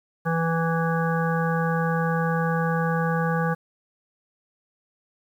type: harmonic tone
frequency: 165 Hz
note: E3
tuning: 2 cents sharp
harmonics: 1 / 3 / 5 / 7 / 9 / 10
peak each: -23 / -28 / -30 / -31 / -33 / -33 dBFS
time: 0.25-3.55 s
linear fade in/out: 20 ms
effects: 9-bit